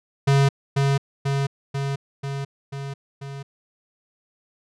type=tone with echo; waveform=square; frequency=138.59 Hz; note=C#3; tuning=in tune; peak=-15 dBFS; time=0.27-0.49 s; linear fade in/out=10 ms; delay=490 ms; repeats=6; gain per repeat=-3 dB; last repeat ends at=3.43 s; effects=low-pass 7000 Hz 12 dB/octave